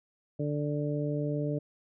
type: harmonic tone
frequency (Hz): 147.1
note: D3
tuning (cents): +3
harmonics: 1 / 2 / 3 / 4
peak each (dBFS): -31 / -34 / -36 / -37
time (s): 0.39-1.59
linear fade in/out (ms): 10
effects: none